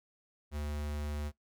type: tone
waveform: square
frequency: 74 Hz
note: D2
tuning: 14 cents sharp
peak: -36 dBFS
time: 0.51-1.32 s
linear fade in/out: 50 ms
effects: noise-tail reverb RT60 0.1 s tail -17 dB re dry